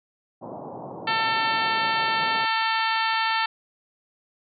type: band-pass noise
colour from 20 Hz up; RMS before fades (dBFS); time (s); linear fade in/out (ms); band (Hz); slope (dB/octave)
white; -37; 0.41-2.46; 20; 110 to 940; 48
type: harmonic tone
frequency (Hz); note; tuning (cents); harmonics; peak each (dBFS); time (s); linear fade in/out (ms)
447.1; A4; +28; 2 / 3 / 4 / 5 / 6 / 7 / 8 / 9 / 10; -25 / -28 / -28 / -33 / -32 / -33 / -36 / -38 / -35; 1.07-3.46; 5
effects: none